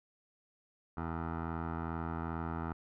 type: tone with low-pass filter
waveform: 15% pulse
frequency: 82.41 Hz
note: E2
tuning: in tune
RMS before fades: -38 dBFS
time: 0.97-2.73 s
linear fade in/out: 5 ms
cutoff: 1200 Hz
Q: 3.5
effects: none